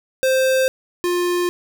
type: tone pair in turn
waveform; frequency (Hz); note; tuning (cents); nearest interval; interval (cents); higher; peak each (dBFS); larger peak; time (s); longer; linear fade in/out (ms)
square; 523.3 / 353.3; C5 / F4; 0 / +20; perfect fifth; 680; first; -15 / -18; first; 0.23-0.68 / 1.04-1.49; neither; 0
effects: none